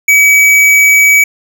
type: tone with tanh clipping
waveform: sine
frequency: 2279 Hz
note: C#7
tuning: 47 cents sharp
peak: -5 dBFS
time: 0.08-1.24 s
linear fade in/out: 5 ms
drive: 17 dB
effects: none